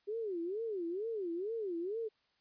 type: tone with vibrato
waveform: sine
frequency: 392 Hz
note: G4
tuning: in tune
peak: -35 dBFS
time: 0.07-2.09 s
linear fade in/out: 20 ms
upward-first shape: sine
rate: 2.2 Hz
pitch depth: 280 cents each way
effects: white hiss -75 dBFS RMS until 2.4 s + resampled to 11025 Hz